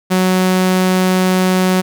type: tone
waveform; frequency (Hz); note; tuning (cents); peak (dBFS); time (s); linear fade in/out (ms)
sawtooth; 185.2; F#3; +2; -7; 0.1-1.82; 20
effects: none